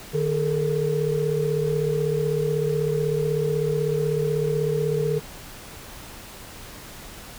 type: tone cluster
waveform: sine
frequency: 152.2 / 423.1 / 459.2 Hz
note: D#3 / G#4 / A#4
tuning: -38 / +32 / -26 cents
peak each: -25 dBFS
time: 0.13-5.2 s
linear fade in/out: 20 ms
effects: pink hiss -41 dBFS RMS until 7.38 s